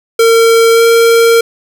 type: tone with pitch glide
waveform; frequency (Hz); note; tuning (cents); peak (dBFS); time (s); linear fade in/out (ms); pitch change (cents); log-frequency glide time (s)
square; 457 to 461.2; A#4 to A#4; -34 to -19; -5; 0.19-1.41; 5; +15; 0.72-0.83
effects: none